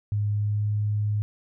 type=tone with pitch glide; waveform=sine; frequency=103.8 to 104.76 Hz; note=G#2 to G#2; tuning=0 to +16 cents; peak=-22 dBFS; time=0.12-1.22 s; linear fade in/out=0 ms; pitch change=+16 cents; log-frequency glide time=0.31-0.68 s; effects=none